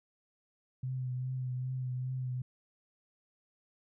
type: tone with vibrato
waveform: sine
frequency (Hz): 127.9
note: C3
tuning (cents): -39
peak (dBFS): -33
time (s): 0.83-2.42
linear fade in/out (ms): 5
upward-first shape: triangle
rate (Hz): 2.5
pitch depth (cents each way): 32
effects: none